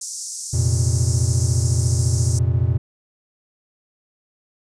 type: band-pass noise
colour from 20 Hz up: pink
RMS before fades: -31 dBFS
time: 0.01-2.39 s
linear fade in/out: 5 ms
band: 5400 to 9200 Hz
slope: 48 dB/octave
type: chord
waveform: triangle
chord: F suspended fourth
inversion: none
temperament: equal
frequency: 87.31 / 116.54 / 130.81 Hz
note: F2 / Bb2 / C3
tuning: 0 / 0 / 0 cents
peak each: -18 / -17 / -21 dBFS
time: 0.53-2.78 s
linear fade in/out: 10 ms
effects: none